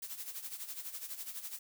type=noise with tremolo; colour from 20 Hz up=blue; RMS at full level=-41 dBFS; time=0.02-1.59 s; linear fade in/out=5 ms; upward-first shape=sine; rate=12 Hz; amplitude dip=70%; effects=none